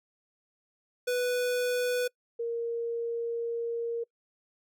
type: tone pair in turn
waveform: square / sine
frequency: 493.9 / 466.2 Hz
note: B4 / A#4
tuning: 0 / 0 cents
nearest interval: minor second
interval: 100 cents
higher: first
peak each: -27 / -29 dBFS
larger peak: first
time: 1.07-2.08 / 2.39-4.04 s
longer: second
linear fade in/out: 10 ms
effects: noise-tail reverb RT60 0.1 s tail -25 dB re dry